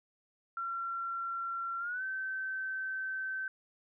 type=tone with pitch glide; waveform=sine; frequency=1365 to 1541 Hz; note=F6 to G6; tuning=-40 to -30 cents; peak=-34 dBFS; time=0.57-3.48 s; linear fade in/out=2 ms; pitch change=+210 cents; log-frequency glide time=1.79-2.03 s; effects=none